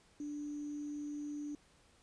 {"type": "tone with sample-and-hold", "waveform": "sine", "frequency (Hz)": 293.7, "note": "D4", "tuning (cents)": 0, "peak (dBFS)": -39, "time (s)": [0.2, 1.55], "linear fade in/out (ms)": 2, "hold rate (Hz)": 6300, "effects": ["pink hiss -67 dBFS RMS until 2.02 s", "resampled to 22050 Hz"]}